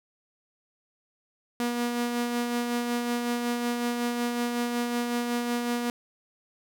sawtooth tone with tremolo, 240 Hz, B3, 49 cents flat, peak -21 dBFS, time 1.6-5.9 s, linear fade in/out 0 ms, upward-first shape sine, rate 5.4 Hz, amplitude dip 35%, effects none

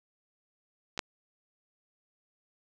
clicks, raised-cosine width 0.2 ms, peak -21 / -11 dBFS, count 2, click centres 0.977 / 0.992 s, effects none

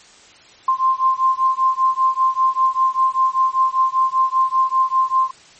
sine beating tone pair, 1046.5 / 1051.6 Hz, C6 / C6, 0 / +8 cents, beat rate 5.1 Hz, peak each -17 dBFS, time 0.68-5.31 s, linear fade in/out 5 ms, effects white hiss -46 dBFS RMS until 5.59 s + MP3 32 kbps

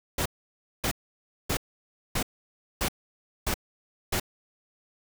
pink noise bursts, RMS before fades -27 dBFS, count 7, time 0.18-4.199 s, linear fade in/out 5 ms, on 77 ms, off 580 ms, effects none

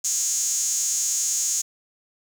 sawtooth tone with high-pass filter, 264.9 Hz, C4, 22 cents sharp, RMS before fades -24 dBFS, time 0.04-1.62 s, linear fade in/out 10 ms, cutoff 6700 Hz, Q 7.8, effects none

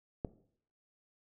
click, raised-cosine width 2 ms, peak -21 dBFS, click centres 0.248 s, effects noise-tail reverb RT60 0.6 s tail -17 dB re dry

